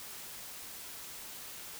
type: silence
effects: white hiss -46 dBFS RMS until 1.79 s